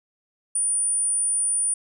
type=tone; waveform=sine; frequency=9397 Hz; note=D9; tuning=in tune; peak=-20 dBFS; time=0.55-1.74 s; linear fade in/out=5 ms; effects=none